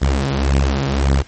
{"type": "beating tone pair", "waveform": "sawtooth", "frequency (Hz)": [67.4, 69.2], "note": ["C#2", "C#2"], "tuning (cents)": [-48, -2], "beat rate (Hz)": 1.8, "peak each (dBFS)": -13, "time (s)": [0.01, 1.23], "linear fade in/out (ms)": 20, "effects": ["pink hiss -45 dBFS RMS until 1.27 s", "MP3 32 kbps"]}